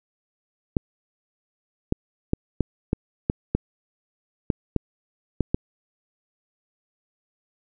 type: clicks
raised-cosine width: 3 ms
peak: -7 dBFS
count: 11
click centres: 0.768 / 1.924 / 2.334 / 2.607 / 2.931 / 3.299 / 3.55 / 4.502 / 4.763 / 5.407 / 5.545 s
effects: none